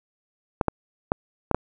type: clicks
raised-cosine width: 1 ms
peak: -6 dBFS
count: 5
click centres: 0.612 / 0.683 / 1.119 / 1.513 / 1.546 s
effects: none